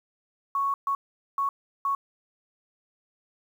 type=tone bursts at uneven times; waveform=sine; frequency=1108.7 Hz; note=C#6; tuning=in tune; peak=-23 dBFS; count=4; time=0.55-0.74 / 0.87-0.95 / 1.38-1.49 / 1.85-1.95 s; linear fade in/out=2 ms; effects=9-bit